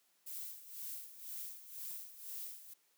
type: noise with tremolo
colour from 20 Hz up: violet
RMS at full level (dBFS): -44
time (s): 0.26-2.74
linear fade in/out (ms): 10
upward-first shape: sine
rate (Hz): 2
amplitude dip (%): 75
effects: white hiss -74 dBFS RMS until 2.97 s + high-pass 200 Hz 12 dB/octave